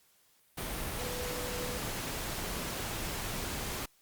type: tone in noise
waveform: sine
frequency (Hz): 493.9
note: B4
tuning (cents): 0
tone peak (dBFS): -40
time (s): 0.99-1.78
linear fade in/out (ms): 10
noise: pink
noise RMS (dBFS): -37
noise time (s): 0.57-3.86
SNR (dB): -6
effects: white hiss -67 dBFS RMS until 4.01 s + Opus 48 kbps